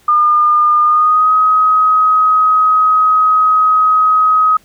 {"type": "tone with pitch glide", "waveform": "sine", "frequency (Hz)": [1211, 1263.9], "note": ["D#6", "D#6"], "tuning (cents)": [-47, 27], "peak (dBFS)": -7, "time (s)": [0.08, 4.57], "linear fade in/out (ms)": 5, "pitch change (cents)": 74, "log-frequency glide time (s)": [0.82, 1.33], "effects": ["pink hiss -50 dBFS RMS until 4.64 s"]}